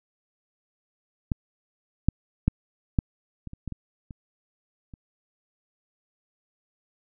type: clicks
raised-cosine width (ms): 5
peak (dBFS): -12 / -6 / -7 / -8 / -24 / -27 / -20 / -22 / -27 / -30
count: 10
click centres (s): 1.318 / 2.086 / 2.48 / 2.988 / 3.473 / 3.534 / 3.677 / 3.723 / 4.108 / 4.938
effects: none